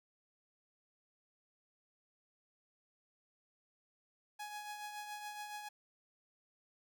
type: tone with tremolo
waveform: sawtooth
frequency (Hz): 836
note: G#5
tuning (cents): +11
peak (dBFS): -38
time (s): 4.39-5.69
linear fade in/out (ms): 10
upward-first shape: triangle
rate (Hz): 7.1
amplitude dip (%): 50
effects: none